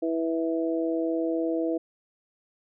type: harmonic tone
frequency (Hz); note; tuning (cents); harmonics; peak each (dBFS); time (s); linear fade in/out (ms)
163.8; E3; -11; 2 / 3 / 4; -26 / -30 / -32; 0.02-1.78; 10
effects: none